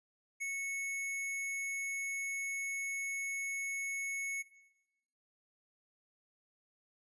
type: tone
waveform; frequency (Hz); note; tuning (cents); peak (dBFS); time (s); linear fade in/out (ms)
square; 2205; C#7; -10; -36; 0.4-4.43; 20
effects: noise-tail reverb RT60 0.9 s tail -17 dB re dry + resampled to 24000 Hz